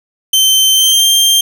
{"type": "tone with pitch glide", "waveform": "sawtooth", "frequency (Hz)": [3100, 3174], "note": ["G7", "G7"], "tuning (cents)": [-20, 21], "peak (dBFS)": -4, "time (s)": [0.33, 1.41], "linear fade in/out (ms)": 5, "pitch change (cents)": 41, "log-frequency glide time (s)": [0.73, 1.06], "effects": []}